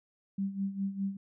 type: tone with tremolo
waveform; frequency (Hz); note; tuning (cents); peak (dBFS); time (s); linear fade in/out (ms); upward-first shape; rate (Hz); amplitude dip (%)
sine; 196; G3; 0; -28; 0.38-1.17; 5; sine; 4.9; 75
effects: none